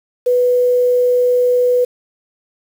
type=tone with quantisation; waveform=sine; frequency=493.9 Hz; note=B4; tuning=in tune; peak=-10 dBFS; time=0.26-1.85 s; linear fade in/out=10 ms; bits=6; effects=none